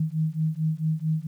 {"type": "beating tone pair", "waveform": "sine", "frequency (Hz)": [155.56, 160.06], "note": ["D#3", "D#3"], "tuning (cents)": [0, 49], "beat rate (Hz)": 4.5, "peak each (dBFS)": -26, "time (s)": [0, 1.27], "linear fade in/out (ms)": 5, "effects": ["10-bit"]}